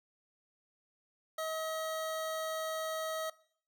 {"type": "tone", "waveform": "25% pulse", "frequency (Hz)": 637, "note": "D#5", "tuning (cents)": 41, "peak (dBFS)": -31, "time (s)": [1.38, 3.3], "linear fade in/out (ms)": 5, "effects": ["noise-tail reverb RT60 0.6 s tail -21 dB re dry"]}